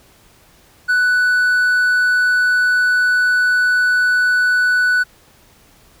triangle tone, 1486 Hz, F#6, 7 cents sharp, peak -10 dBFS, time 0.88-5.04 s, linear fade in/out 20 ms, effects pink hiss -50 dBFS RMS until 6 s

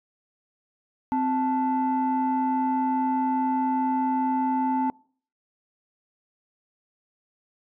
sine tone pair together, 260 / 877.6 Hz, C4 / A5, -11 / -5 cents, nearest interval octave + major sixth, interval 2106 cents, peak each -23 dBFS, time 1.12-4.9 s, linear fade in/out 0 ms, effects noise-tail reverb RT60 0.5 s tail -26 dB re dry + tanh soft clip ceiling -17 dBFS

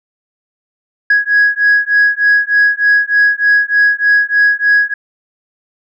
sine beating tone pair, 1661.2 / 1664.5 Hz, G#6 / G#6, 0 / +3 cents, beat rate 3.3 Hz, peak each -10 dBFS, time 1.1-4.94 s, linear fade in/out 5 ms, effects tanh soft clip ceiling -3 dBFS

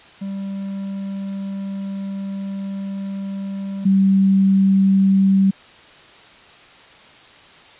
triangle / sine tone pair in turn, 196 / 193.64 Hz, G3 / G3, 0 / -21 cents, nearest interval unison, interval 21 cents, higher first, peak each -22 / -11 dBFS, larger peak second, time 0.21-3.85 / 3.85-5.51 s, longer first, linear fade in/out 10 ms, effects white hiss -45 dBFS RMS until 7.79 s + resampled to 8000 Hz

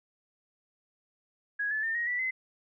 sine tone with pitch steps, 1662 / 1732.6 / 1806.2 / 1882.9 / 1962.8 / 2046 Hz, G#6 / A6 / A6 / A#6 / B6 / C7, +1 / -27 / +45 / +17 / -11 / -39 cents, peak -28 dBFS, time 1.59-2.31 s, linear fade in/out 10 ms, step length 120 ms, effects none

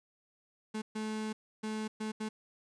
35% pulse tone bursts at uneven times, 216.6 Hz, A3, 27 cents flat, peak -33 dBFS, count 5, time 0.74-0.82 / 0.95-1.33 / 1.63-1.88 / 2-2.12 / 2.2-2.29 s, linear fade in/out 10 ms, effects resampled to 22050 Hz + 11-bit

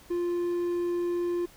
triangle tone, 349.2 Hz, F4, in tune, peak -24 dBFS, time 0.1-1.46 s, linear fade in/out 10 ms, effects pink hiss -54 dBFS RMS until 1.56 s

